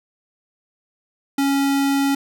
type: tone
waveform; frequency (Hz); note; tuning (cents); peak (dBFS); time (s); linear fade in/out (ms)
square; 277.2; C#4; 0; -17; 1.38-2.15; 5
effects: none